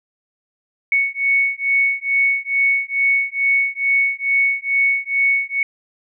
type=beating tone pair; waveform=sine; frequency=2217 / 2219.3 Hz; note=C#7 / C#7; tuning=0 / +1 cents; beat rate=2.3 Hz; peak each=-18 dBFS; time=0.92-5.63 s; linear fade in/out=2 ms; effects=none